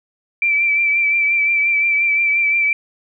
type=tone with vibrato; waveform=sine; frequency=2334 Hz; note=D7; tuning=11 cents flat; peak=-13 dBFS; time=0.42-2.73 s; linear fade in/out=2 ms; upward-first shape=triangle; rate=5.7 Hz; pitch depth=38 cents each way; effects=none